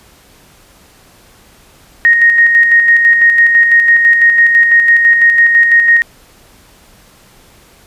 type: tone with tremolo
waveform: sine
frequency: 1864.7 Hz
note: A#6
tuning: in tune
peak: -3 dBFS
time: 2.05-6.02 s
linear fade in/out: 0 ms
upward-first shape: square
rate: 6 Hz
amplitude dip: 40%
effects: pink hiss -44 dBFS RMS until 7.86 s + resampled to 32000 Hz